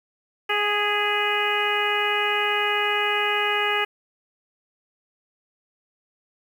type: harmonic tone with a mistuned harmonic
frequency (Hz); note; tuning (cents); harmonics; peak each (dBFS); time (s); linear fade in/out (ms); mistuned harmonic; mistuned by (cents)
415.3; G#4; 0; 1 / 2 / 3 / 4 / 5 / 6 / 7; -28 / -28 / -28 / -28 / -28 / -28 / -28; 0.49-3.85; 10; 5; -26
effects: 8-bit